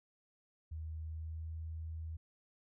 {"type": "tone with pitch glide", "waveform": "sine", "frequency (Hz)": [79.2, 80.4], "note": ["D#2", "E2"], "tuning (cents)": [31, -43], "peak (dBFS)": -40, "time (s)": [0.71, 2.17], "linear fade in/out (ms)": 10, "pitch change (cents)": 26, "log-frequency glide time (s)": [1.04, 1.49], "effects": []}